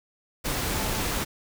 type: tone in noise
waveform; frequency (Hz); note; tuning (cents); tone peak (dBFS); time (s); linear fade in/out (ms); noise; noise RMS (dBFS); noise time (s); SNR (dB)
sine; 874; A5; -12; -39; 0.72-1.01; 20; pink; -28; 0.44-1.25; -14
effects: none